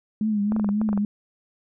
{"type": "tone with vibrato", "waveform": "sine", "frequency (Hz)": 210.1, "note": "G#3", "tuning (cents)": 20, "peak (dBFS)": -20, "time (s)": [0.21, 1.05], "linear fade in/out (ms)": 2, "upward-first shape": "triangle", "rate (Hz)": 3.6, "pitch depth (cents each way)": 80}
{"type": "clicks", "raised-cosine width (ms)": 1, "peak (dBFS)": -18, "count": 9, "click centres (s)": [0.521, 0.564, 0.597, 0.645, 0.69, 0.815, 0.89, 0.93, 0.976]}
{"effects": []}